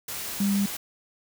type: tone in noise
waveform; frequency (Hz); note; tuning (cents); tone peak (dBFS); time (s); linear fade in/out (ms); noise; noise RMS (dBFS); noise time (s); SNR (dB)
sine; 200; G3; +35; -21; 0.4-0.66; 5; white; -34; 0.08-0.77; +10
effects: none